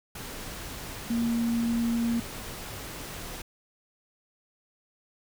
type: tone in noise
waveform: sine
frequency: 233.1 Hz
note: A#3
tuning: in tune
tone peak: -24 dBFS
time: 1.1-2.2 s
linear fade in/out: 5 ms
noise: pink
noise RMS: -39 dBFS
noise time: 0.15-3.42 s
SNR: +12 dB
effects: none